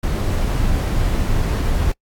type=noise; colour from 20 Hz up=brown; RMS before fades=-18 dBFS; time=0.03-1.92 s; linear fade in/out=5 ms; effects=noise-tail reverb RT60 0.1 s tail -24 dB re dry + AAC 64 kbps